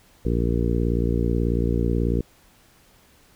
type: harmonic tone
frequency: 58.27 Hz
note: A#1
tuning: in tune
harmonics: 1 / 2 / 3 / 4 / 5 / 6 / 7 / 8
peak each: -23 / -26 / -28 / -29 / -30 / -31 / -31 / -32 dBFS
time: 0.25-2.21 s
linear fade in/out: 5 ms
effects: pink hiss -56 dBFS RMS until 3.35 s